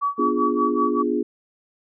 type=tone with tremolo; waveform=sine; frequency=1138 Hz; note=C#6; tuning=45 cents sharp; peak=-18 dBFS; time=0.01-1.03 s; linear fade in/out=20 ms; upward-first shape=sine; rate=5.2 Hz; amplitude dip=95%
type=chord; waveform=sine; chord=B diminished seventh; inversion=none; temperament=equal; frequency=246.9 / 293.7 / 349.2 / 415.3 Hz; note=B3 / D4 / F4 / Ab4; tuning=0 / 0 / 0 / 0 cents; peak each=-25 dBFS; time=0.18-1.23 s; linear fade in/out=10 ms
effects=none